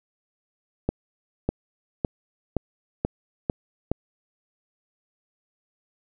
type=accelerating click train; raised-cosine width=2 ms; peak=-9 dBFS; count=7; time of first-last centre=0.89-3.916 s; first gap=600 ms; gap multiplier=0.93; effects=none